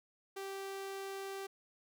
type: tone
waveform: sawtooth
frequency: 390.2 Hz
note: G4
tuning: 8 cents flat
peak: -37 dBFS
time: 0.36-1.47 s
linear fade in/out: 10 ms
effects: none